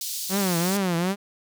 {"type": "high-pass noise", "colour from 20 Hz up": "pink", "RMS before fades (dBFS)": -31, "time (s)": [0.01, 0.77], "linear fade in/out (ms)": 2, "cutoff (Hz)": 4000, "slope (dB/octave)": 24}
{"type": "tone with vibrato", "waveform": "sawtooth", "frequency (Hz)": 183.4, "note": "F#3", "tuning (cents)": -15, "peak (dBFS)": -18, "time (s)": [0.29, 1.16], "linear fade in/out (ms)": 50, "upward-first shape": "triangle", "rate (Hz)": 2.6, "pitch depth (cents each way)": 190}
{"effects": []}